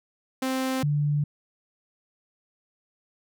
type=tone pair in turn; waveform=sawtooth / sine; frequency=261.6 / 146.82 Hz; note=C4 / D3; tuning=0 / 0 cents; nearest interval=minor seventh; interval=1000 cents; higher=first; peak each=-21 dBFS; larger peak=neither; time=0.42-0.83 / 0.83-1.24 s; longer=neither; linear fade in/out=5 ms; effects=none